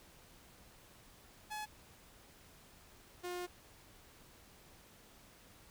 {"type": "tone pair in turn", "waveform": "sawtooth", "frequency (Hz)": [850, 356.4], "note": ["G#5", "F4"], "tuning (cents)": [40, 35], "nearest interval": "octave + minor third", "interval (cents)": 1505, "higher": "first", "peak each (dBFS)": [-37, -36], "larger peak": "second", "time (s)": [[1.5, 1.66], [3.23, 3.47]], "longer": "second", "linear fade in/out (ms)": 20, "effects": ["pink hiss -61 dBFS RMS until 5.7 s"]}